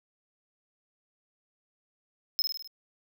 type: tone with echo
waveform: square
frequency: 5150 Hz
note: E8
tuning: 41 cents flat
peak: -24 dBFS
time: 2.39-2.42 s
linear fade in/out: 0 ms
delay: 51 ms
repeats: 5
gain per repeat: -4 dB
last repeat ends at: 2.675 s
effects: none